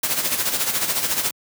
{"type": "noise with tremolo", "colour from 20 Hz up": "white", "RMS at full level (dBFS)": -20, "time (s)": [0.03, 1.31], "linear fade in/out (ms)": 5, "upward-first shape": "sine", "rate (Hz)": 14, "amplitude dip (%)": 60, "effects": ["high-pass 100 Hz 12 dB/octave"]}